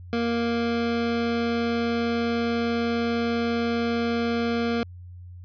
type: tone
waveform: 25% pulse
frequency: 233.7 Hz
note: A#3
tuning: 5 cents sharp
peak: -19 dBFS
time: 0.13-4.83 s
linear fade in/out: 0 ms
effects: added 89 Hz sine -39 dBFS peak until 5.44 s + resampled to 11025 Hz